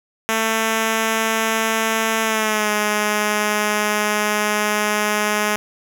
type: tone with pitch glide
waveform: 5% pulse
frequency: 222.7 to 210.2 Hz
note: A3 to G#3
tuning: +21 to +21 cents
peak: -6 dBFS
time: 0.29-5.56 s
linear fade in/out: 0 ms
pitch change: -100 cents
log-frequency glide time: 2.23-2.7 s
effects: none